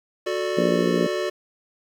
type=chord; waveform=square; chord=D major; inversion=first; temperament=just; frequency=367.1 / 440.5 / 587.3 Hz; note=F#4 / A4 / D5; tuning=-14 / +2 / 0 cents; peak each=-27 / -31 / -28 dBFS; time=0.26-1.3 s; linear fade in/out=10 ms
type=harmonic tone; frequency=58.9 Hz; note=A#1; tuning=19 cents sharp; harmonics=3 / 4 / 5 / 6 / 7 / 8 / 9 / 10; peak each=-25 / -26 / -27 / -28 / -28 / -29 / -30 / -30 dBFS; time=0.57-1.07 s; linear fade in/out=10 ms
effects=low-pass 6000 Hz 12 dB/octave + 8-bit